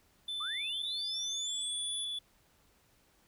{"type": "tone with pitch glide", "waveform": "triangle", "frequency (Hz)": [3520, 3444], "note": ["A7", "A7"], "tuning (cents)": [0, -38], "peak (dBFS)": -34, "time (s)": [0.28, 2.19], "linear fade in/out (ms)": 5, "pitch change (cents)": -38, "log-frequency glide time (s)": [1.41, 1.51]}
{"type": "linear sweep", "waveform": "sine", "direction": "up", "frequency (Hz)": [1108.7, 10440], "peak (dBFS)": -39, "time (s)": [0.4, 2.05], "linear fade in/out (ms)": 10}
{"effects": ["pink hiss -68 dBFS RMS until 3.27 s"]}